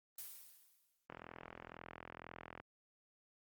blue noise with exponential decay, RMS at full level -46 dBFS, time 0.18-1.06 s, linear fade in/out 5 ms, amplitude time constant 190 ms
click train, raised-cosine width 0.5 ms, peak -33 dBFS, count 64, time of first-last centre 1.1-2.6 s, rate 42 Hz
effects high-pass 60 Hz 12 dB/octave + Opus 24 kbps

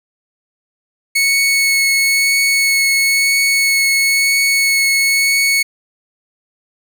sawtooth tone with vibrato, 2205 Hz, C#7, 10 cents flat, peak -8 dBFS, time 1.15-5.63 s, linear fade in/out 10 ms, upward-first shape triangle, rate 1 Hz, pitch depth 11 cents each way, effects none

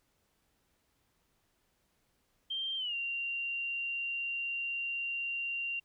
sine tone with pitch glide, 3161 to 2768 Hz, G7 to F7, +14 to -16 cents, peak -33 dBFS, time 2.5-5.8 s, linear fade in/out 10 ms, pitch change -230 cents, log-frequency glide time 2.77-2.95 s, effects pink hiss -75 dBFS RMS until 5.84 s

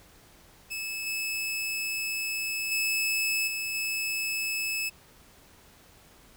sawtooth tone with level steps, 2604 Hz, E7, 22 cents flat, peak -29 / -26 / -22 / -27 / -25 dBFS, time 0.7-4.9 s, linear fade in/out 20 ms, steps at 1.06 / 2.71 / 3.47 / 3.74 s, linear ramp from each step 10 ms, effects pink hiss -56 dBFS RMS until 6.36 s

